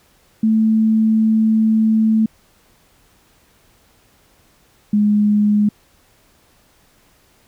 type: tone pair in turn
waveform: sine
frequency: 220 / 208.4 Hz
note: A3 / G#3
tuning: 0 / +6 cents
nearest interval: minor second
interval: 94 cents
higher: first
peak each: -11 dBFS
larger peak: neither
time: 0.43-2.26 / 4.93-5.69 s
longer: first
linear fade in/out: 5 ms
effects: pink hiss -55 dBFS RMS until 7.47 s